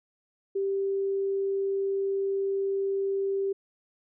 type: tone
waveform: sine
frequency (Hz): 392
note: G4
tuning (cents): 0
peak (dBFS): -25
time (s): 0.55-3.53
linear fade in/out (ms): 10
effects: none